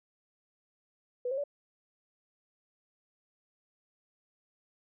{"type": "tone with pitch steps", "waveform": "sine", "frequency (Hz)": [494.6, 536, 574], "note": ["B4", "C5", "D5"], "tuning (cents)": [3, 42, -40], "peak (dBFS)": -30, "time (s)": [1.25, 1.439], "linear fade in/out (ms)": 5, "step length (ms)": 63, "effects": []}